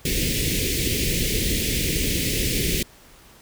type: band-stop noise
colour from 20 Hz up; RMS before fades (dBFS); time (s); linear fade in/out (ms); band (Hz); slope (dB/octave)
pink; -23; 0.05-2.83; 5; 490 to 2000; 48
effects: pink hiss -50 dBFS RMS until 3.41 s